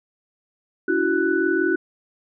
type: tone cluster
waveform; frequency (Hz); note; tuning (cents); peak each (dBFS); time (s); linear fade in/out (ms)
sine; 288.2 / 334.2 / 373.5 / 1486; D4 / E4 / F#4 / F#6; -33 / +24 / +16 / +7; -26 / -22 / -22 / -24; 0.88-1.76; 5
effects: none